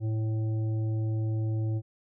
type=harmonic tone; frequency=110 Hz; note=A2; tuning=in tune; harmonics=1 / 3 / 5 / 7; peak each=-26 / -38 / -47 / -54 dBFS; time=0-1.82 s; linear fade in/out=50 ms; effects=none